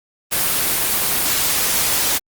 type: noise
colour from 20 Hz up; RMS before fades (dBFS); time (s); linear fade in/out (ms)
white; -18; 0.31-2.19; 20
effects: Opus 24 kbps